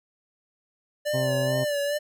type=tone with vibrato; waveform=square; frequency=585 Hz; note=D5; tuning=7 cents flat; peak=-25 dBFS; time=1.05-1.99 s; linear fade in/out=20 ms; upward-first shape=sine; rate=2.3 Hz; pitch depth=51 cents each way
type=harmonic tone; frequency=130.81 Hz; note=C3; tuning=in tune; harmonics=1 / 2 / 3 / 4 / 5 / 6 / 7 / 8; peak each=-27 / -33 / -37 / -39 / -41 / -43 / -44 / -45 dBFS; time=1.13-1.65 s; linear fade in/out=20 ms
effects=none